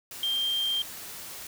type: tone in noise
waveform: sine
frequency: 3177 Hz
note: G7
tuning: 23 cents sharp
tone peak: -25 dBFS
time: 0.23-0.82 s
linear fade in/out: 2 ms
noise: white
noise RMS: -41 dBFS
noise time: 0.11-1.47 s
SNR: +13 dB
effects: none